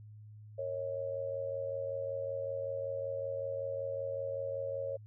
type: tone with amplitude modulation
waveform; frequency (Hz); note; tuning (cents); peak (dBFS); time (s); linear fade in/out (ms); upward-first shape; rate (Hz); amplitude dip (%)
sine; 548; C#5; -20; -31; 0.58-4.97; 10; sine; 85.3; 75
effects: added 106 Hz sine -49 dBFS peak until 5.06 s